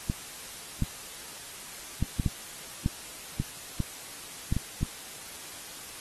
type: clicks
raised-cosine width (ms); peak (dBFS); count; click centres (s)
5; -14; 11; 0.099 / 0.823 / 2.026 / 2.198 / 2.262 / 2.861 / 3.4 / 3.803 / 4.525 / 4.566 / 4.83
effects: white hiss -43 dBFS RMS until 6 s + AAC 32 kbps